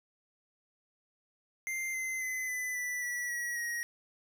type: tone with pitch steps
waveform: square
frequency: 2093 / 2063 / 2033 / 2004 / 1975.5 / 1947.2 / 1919.3 / 1891.8 Hz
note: C7 / C7 / B6 / B6 / B6 / B6 / B6 / A#6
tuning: 0 / -25 / +50 / +25 / 0 / -25 / -50 / +25 cents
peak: -34 dBFS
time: 1.67-3.83 s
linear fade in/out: 0 ms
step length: 270 ms
effects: none